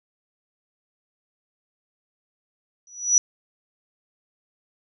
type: tone with exponential growth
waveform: sine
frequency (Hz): 5880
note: F#8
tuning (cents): -12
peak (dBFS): -10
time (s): 2.87-3.18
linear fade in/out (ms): 1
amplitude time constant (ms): 67
effects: none